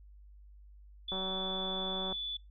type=tone; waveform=sine; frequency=3466 Hz; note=A7; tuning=27 cents flat; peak=-35 dBFS; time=1.08-2.37 s; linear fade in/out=5 ms
type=click train; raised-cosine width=1 ms; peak=-27 dBFS; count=191; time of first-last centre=1.12-2.125 s; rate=189 Hz
effects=noise-tail reverb RT60 0.2 s tail -23 dB re dry + added 50 Hz sine -52 dBFS peak until 2.5 s